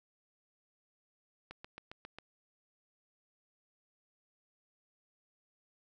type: click train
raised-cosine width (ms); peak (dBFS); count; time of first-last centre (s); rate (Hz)
0.3; -30; 6; 1.51-2.186; 7.4
effects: none